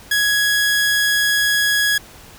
sawtooth tone, 1668 Hz, G#6, 7 cents sharp, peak -11 dBFS, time 0.11-1.98 s, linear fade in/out 5 ms, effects pink hiss -42 dBFS RMS until 2.38 s

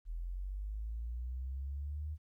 sine linear sweep, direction up, 39.89 to 77.78 Hz, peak -37 dBFS, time 0.05-2.18 s, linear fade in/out 50 ms, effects 13-bit

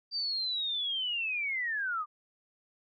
sine linear sweep, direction down, 4699 to 1174.7 Hz, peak -30 dBFS, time 0.11-2.06 s, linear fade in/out 50 ms, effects none

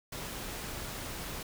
pink noise, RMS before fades -40 dBFS, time 0.12-1.43 s, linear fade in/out 5 ms, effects none

